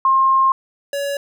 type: tone pair in turn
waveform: sine / square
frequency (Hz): 1065 / 564.2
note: C6 / C#5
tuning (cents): +30 / +30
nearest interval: major seventh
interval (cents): 1100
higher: first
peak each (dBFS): -11 / -21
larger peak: first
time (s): 0.05-0.52 / 0.93-1.17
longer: first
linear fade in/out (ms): 2
effects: none